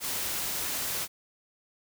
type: noise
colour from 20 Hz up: white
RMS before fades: -32 dBFS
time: 0-1.08 s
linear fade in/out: 50 ms
effects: none